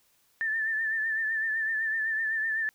sine tone with vibrato, 1774 Hz, A6, 14 cents sharp, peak -26 dBFS, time 0.41-2.69 s, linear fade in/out 0 ms, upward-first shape triangle, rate 7.9 Hz, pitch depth 56 cents each way, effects white hiss -67 dBFS RMS until 2.74 s

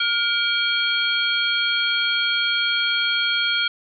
sine tone cluster, 1418 / 2319 / 3246 / 4317 Hz, F6 / D7 / G#7 / C#8, +26 / -22 / -40 / -47 cents, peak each -23 / -26 / -22 / -28 dBFS, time 0-3.68 s, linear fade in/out 5 ms, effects none

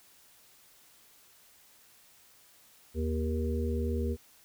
harmonic tone with a mistuned harmonic, 78.7 Hz, D#2, 20 cents sharp, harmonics 1 / 3 / 5 / 6, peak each -30 / -35 / -37 / -38 dBFS, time 2.94-4.17 s, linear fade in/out 50 ms, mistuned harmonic 1, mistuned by -26 cents, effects white hiss -60 dBFS RMS until 4.44 s

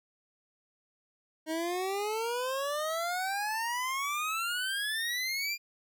25% pulse exponential sweep, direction up, 311.5 to 2420 Hz, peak -27 dBFS, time 1.46-5.58 s, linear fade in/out 50 ms, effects none

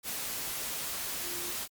sine tone in noise, 350 Hz, F4, 4 cents sharp, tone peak -44 dBFS, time 1.22-1.54 s, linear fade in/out 50 ms, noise white, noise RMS -36 dBFS, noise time 0.03-1.68 s, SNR -11 dB, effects Opus 48 kbps

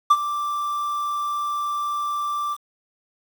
triangle tone with ADSR envelope, 1174.7 Hz, D6, in tune, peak -7 dBFS, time 0.1-2.57 s, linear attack 10 ms, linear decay 47 ms, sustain -14 dB, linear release 46 ms, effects 7-bit

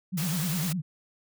sine tone with vibrato, 167.5 Hz, E3, 28 cents sharp, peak -27 dBFS, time 0.12-0.82 s, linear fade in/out 20 ms, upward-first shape sine, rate 9.8 Hz, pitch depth 210 cents each way
white noise, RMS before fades -34 dBFS, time 0.17-0.73 s, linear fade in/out 10 ms
effects none

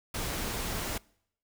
pink noise, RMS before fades -34 dBFS, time 0.14-0.98 s, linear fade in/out 5 ms, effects noise-tail reverb RT60 0.7 s tail -25 dB re dry

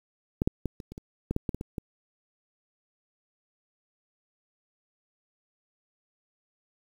clicks, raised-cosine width 3 ms, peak -12 / -10 / -16 / -27 / -28 / -26 / -15 / -13 / -15 / -19 / -21 / -19 dBFS, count 12, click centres 0.419 / 0.475 / 0.657 / 0.802 / 0.92 / 0.979 / 1.31 / 1.364 / 1.492 / 1.546 / 1.611 / 1.782 s, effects 8-bit

